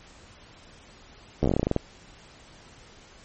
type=slowing click train; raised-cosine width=2 ms; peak=-9 dBFS; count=13; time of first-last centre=1.43-1.763 s; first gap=13 ms; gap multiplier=1.13; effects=pink hiss -51 dBFS RMS until 3.24 s + MP3 32 kbps